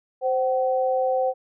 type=tone pair together; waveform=sine; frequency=521 / 759.1 Hz; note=C5 / F#5; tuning=-7 / +44 cents; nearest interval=perfect fifth; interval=651 cents; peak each=-21 / -24 dBFS; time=0.21-1.34 s; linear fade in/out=50 ms; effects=none